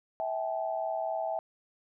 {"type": "tone cluster", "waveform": "sine", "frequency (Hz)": [651, 775, 855], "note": ["E5", "G5", "A5"], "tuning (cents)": [-22, -20, -50], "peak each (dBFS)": [-32, -35, -38], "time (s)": [0.2, 1.39], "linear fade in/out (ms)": 0, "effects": []}